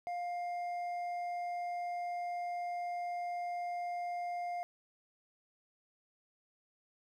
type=tone with hard clipping; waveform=triangle; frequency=704 Hz; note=F5; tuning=14 cents sharp; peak=-37 dBFS; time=0.07-4.63 s; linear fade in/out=0 ms; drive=8 dB; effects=none